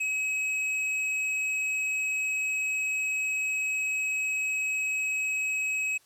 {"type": "tone with hard clipping", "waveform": "triangle", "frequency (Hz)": 2554, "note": "D#7", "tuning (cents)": 45, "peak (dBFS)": -28, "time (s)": [0, 5.98], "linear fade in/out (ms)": 10, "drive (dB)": 11, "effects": ["white hiss -62 dBFS RMS until 6.05 s", "low-pass 12000 Hz 12 dB/octave"]}